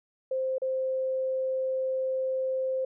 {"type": "tone with dropouts", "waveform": "sine", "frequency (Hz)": 523, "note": "C5", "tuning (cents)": -1, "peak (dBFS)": -26, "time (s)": [0.31, 2.85], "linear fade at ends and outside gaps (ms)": 5, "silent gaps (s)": [0.583, 0.618], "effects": []}